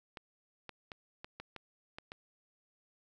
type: clicks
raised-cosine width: 0.3 ms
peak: -28 dBFS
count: 8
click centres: 0.172 / 0.693 / 0.918 / 1.245 / 1.4 / 1.563 / 1.985 / 2.119 s
effects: 11-bit